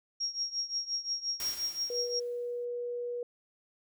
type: tone with tremolo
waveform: sine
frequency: 5588 Hz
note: F8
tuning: in tune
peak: -28 dBFS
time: 0.2-2.2 s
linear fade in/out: 10 ms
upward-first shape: triangle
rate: 5.7 Hz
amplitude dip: 90%
type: noise with exponential decay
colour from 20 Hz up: white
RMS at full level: -39 dBFS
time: 1.4-2.65 s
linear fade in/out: 0 ms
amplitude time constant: 270 ms
type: tone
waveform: sine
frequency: 483.5 Hz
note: B4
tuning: 37 cents flat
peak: -33 dBFS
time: 1.9-3.23 s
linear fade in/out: 2 ms
effects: none